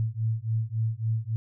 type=beating tone pair; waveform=sine; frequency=110 / 113.6 Hz; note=A2 / A#2; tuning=0 / -44 cents; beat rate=3.6 Hz; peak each=-28 dBFS; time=0-1.36 s; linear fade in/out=0 ms; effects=none